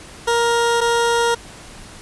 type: tone pair in turn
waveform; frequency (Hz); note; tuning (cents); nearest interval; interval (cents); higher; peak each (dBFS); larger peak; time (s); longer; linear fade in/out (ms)
20% pulse; 469 / 469; A#4 / A#4; +11 / +11; unison; 0; neither; -10; neither; 0.27-0.81 / 0.81-1.35; neither; 10
effects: pink hiss -39 dBFS RMS until 2.01 s + resampled to 24000 Hz